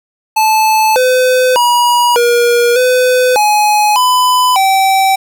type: tone with pitch steps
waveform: square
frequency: 871 / 508 / 964 / 477.1 / 504 / 841 / 1003 / 772 Hz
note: A5 / B4 / B5 / A#4 / B4 / G#5 / B5 / G5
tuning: -18 / +49 / -42 / +40 / +35 / +22 / +26 / -27 cents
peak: -8 dBFS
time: 0.36-5.16 s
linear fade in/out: 10 ms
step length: 600 ms
effects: 7-bit